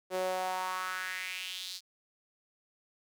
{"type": "tone with high-pass filter sweep", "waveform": "sawtooth", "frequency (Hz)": 185, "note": "F#3", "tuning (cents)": 0, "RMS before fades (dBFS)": -36, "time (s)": [0.1, 1.81], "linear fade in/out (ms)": 50, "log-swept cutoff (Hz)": [450, 4600], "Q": 3.6, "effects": []}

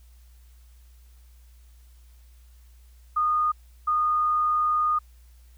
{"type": "tone bursts at uneven times", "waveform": "sine", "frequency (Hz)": 1228, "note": "D#6", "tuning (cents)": -23, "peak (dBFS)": -20, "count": 2, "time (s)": [[3.16, 3.52], [3.87, 4.99]], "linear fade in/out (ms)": 10, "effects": ["added 60 Hz sine -49 dBFS peak until 5.57 s", "white hiss -64 dBFS RMS until 5.57 s"]}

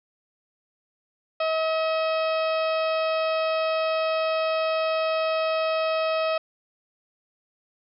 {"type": "harmonic tone", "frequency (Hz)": 639, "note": "D#5", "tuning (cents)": 46, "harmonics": [1, 2, 3, 4, 5, 6, 7, 8], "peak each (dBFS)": [-23, -29, -40, -33, -39, -42, -44, -42], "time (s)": [1.4, 6.38], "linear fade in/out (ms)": 5, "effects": []}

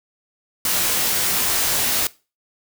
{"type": "noise with comb filter", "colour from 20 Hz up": "white", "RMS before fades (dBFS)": -20, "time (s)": [0.65, 2.07], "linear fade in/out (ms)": 2, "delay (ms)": 19, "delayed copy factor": -0.85, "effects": ["noise-tail reverb RT60 0.3 s tail -20 dB re dry"]}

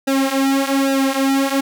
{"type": "tone with flanger", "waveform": "sawtooth", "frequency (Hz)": 271.6, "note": "C#4", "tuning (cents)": -35, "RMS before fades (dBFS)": -17, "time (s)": [0.07, 1.61], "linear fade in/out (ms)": 10, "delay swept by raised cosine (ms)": [0.91, 5.51], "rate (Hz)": 1.2, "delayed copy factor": -0.8, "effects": []}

